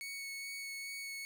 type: tone with vibrato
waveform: sawtooth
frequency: 2217 Hz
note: C#7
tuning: in tune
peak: -38 dBFS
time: 0.01-1.25 s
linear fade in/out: 0 ms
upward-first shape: sine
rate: 2.4 Hz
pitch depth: 10 cents each way
effects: none